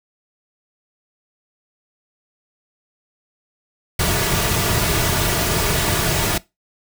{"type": "noise with comb filter", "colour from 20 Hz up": "pink", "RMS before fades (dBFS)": -19, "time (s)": [3.99, 6.38], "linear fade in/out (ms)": 5, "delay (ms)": 3.8, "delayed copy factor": -0.55, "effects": ["noise-tail reverb RT60 0.2 s tail -20 dB re dry"]}